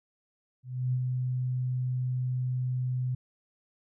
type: tone with ADSR envelope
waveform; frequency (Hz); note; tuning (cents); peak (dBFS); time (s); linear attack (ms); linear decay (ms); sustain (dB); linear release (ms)
sine; 126.7; B2; +45; -24; 0.63-3.15; 300; 58; -3; 6
effects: none